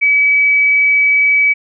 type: tone with frequency modulation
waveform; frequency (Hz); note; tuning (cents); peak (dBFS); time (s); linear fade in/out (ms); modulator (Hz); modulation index
sine; 2284; D7; -49; -8; 0.01-1.54; 20; 22.2; 0.34
effects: none